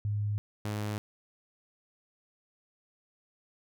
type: tone pair in turn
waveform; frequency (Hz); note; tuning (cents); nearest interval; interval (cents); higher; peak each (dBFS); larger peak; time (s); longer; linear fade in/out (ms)
sine / sawtooth; 103.83 / 105.1; G#2 / G#2; 0 / +21; unison; 21; second; -28; neither; 0.05-0.38 / 0.65-0.98; neither; 0
effects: none